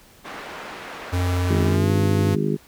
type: band-pass noise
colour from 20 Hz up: white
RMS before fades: -36 dBFS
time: 0.24-1.77 s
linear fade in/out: 20 ms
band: 210 to 1700 Hz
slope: 12 dB/octave
type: tone with pitch glide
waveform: square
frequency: 89.6 to 98.28 Hz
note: F2 to G2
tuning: +45 to +5 cents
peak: -20 dBFS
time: 1.12-2.36 s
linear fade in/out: 20 ms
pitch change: +160 cents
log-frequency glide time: 1.62-1.91 s
type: harmonic tone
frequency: 51.3 Hz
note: G#1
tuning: 21 cents flat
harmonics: 3 / 4 / 5 / 6 / 7 / 8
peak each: -24 / -25 / -29 / -31 / -27 / -27 dBFS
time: 1.49-2.57 s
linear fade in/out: 20 ms
effects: pink hiss -51 dBFS RMS until 2.67 s